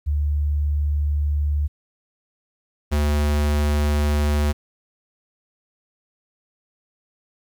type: tone pair in turn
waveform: sine / square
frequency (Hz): 73.42 / 73.89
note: D2 / D2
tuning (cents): 0 / +11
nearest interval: unison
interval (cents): 11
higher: second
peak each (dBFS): -18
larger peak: neither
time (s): 0.06-1.68 / 2.91-4.53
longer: neither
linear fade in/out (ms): 20
effects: 10-bit